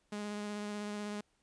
sawtooth tone with vibrato, 207.7 Hz, G#3, in tune, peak -34 dBFS, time 0.12-1.21 s, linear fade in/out 5 ms, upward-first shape sine, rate 16 Hz, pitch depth 13 cents each way, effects pink hiss -75 dBFS RMS until 1.42 s + resampled to 22050 Hz

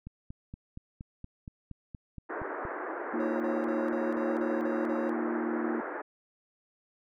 click train, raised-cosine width 5 ms, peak -29 dBFS, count 12, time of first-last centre 0.07-2.652 s, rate 4.26 Hz
pink band-pass noise, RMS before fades -37 dBFS, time 2.29-6.02 s, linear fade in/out 10 ms, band 300 to 1800 Hz, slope 48 dB/octave
sine chord, Bb suspended fourth, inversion none, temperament equal, 233.1 / 311.1 / 349.2 Hz, Bb3 / Eb4 / F4, 0 / 0 / 0 cents, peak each -34 dBFS, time 3.13-5.81 s, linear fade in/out 10 ms
triangle tone bursts, 546 Hz, C#5, 26 cents flat, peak -32 dBFS, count 8, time 3.2-5.094 s, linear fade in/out 0 ms, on 200 ms, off 42 ms
effects none

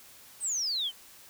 sine exponential sweep, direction down, 8710 to 2975 Hz, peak -28 dBFS, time 0.4-0.92 s, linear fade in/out 50 ms, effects white hiss -53 dBFS RMS until 1.29 s

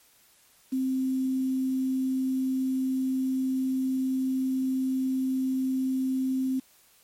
sine tone with quantisation, 261.6 Hz, C4, in tune, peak -24 dBFS, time 0.72-6.6 s, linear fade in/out 10 ms, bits 8, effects white hiss -60 dBFS RMS until 7.03 s + MP3 64 kbps

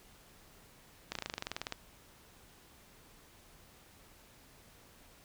slowing click train, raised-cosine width 0.2 ms, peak -19 dBFS, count 15, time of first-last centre 1.12-1.724 s, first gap 33 ms, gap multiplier 1.04, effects pink hiss -60 dBFS RMS until 5.24 s

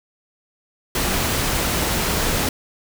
pink noise, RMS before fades -21 dBFS, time 0.95-2.49 s, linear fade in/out 2 ms, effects none

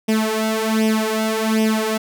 sawtooth tone with flanger, 219.4 Hz, A3, 5 cents flat, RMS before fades -19 dBFS, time 0.08-1.98 s, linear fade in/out 10 ms, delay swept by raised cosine 0.35 to 3.15 ms, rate 1.3 Hz, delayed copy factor +0.8, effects none

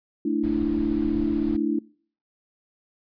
sine chord, A suspended fourth, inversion none, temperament equal, 220 / 293.7 / 329.6 Hz, A3 / D4 / E4, 0 / 0 / 0 cents, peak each -28 / -24 / -26 dBFS, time 0.25-1.79 s, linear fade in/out 5 ms
brown noise, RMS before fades -35 dBFS, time 0.43-1.57 s, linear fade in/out 10 ms
effects noise-tail reverb RT60 0.5 s tail -24 dB re dry + resampled to 11025 Hz

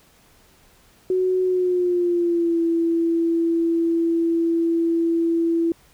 sine tone with pitch glide, 370 to 333.5 Hz, F#4 to E4, 0 to +20 cents, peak -17 dBFS, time 1.1-5.72 s, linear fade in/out 2 ms, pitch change -180 cents, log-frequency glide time 1.43-2.61 s, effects pink hiss -55 dBFS RMS until 5.93 s

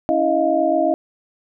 sine tone cluster, 281.3 / 327.2 / 629 / 697 Hz, C#4 / E4 / D#5 / F5, +26 / -13 / +19 / -4 cents, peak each -24 / -21 / -18 / -20 dBFS, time 0.09-0.94 s, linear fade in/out 0 ms, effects none

